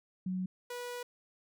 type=tone pair in turn; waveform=sine / sawtooth; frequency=185 / 488.2 Hz; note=F#3 / B4; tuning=0 / -20 cents; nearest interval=octave + perfect fourth; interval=1680 cents; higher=second; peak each=-32 / -35 dBFS; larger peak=first; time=0.26-0.46 / 0.7-1.03 s; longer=second; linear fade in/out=5 ms; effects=none